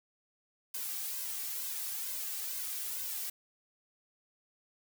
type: noise with flanger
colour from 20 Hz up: blue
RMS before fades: -38 dBFS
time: 0.74-3.3 s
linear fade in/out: 5 ms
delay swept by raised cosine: 1.9 to 2.62 ms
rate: 2.2 Hz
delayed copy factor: +0.7
effects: none